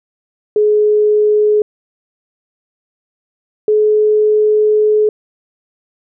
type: tone pair in turn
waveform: sine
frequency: 422 / 425.9 Hz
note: G#4 / G#4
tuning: +28 / +44 cents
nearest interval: unison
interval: 16 cents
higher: second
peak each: -8 dBFS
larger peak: neither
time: 0.56-1.62 / 3.68-5.09 s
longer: second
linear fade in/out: 2 ms
effects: none